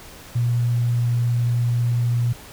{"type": "tone", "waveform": "sine", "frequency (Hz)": 119.9, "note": "A#2", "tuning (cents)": 49, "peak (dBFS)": -17, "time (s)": [0.35, 2.33], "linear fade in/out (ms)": 10, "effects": ["pink hiss -42 dBFS RMS until 2.52 s"]}